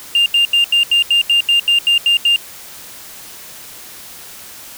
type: tone bursts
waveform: sine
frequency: 2801 Hz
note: F7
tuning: 4 cents sharp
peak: -7 dBFS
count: 12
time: 0.15-2.361 s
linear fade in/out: 2 ms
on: 110 ms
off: 81 ms
effects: tanh soft clip ceiling -7 dBFS + white hiss -35 dBFS RMS until 4.77 s